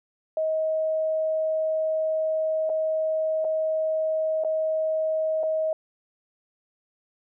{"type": "tone with dropouts", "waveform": "sine", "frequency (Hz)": 632, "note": "D#5", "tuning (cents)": 27, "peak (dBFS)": -22, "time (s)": [0.37, 5.73], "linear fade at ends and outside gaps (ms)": 2, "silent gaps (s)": [[2.694, 2.699], [3.445, 3.449], [4.438, 4.447], [5.432, 5.435]], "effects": []}